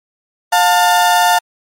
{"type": "tone pair together", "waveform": "35% pulse", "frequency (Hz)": [710, 892], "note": ["F5", "A5"], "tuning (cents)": [28, 23], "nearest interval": "major third", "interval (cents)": 395, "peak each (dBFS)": -10, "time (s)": [0.52, 1.39], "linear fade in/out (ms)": 10, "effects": ["MP3 64 kbps"]}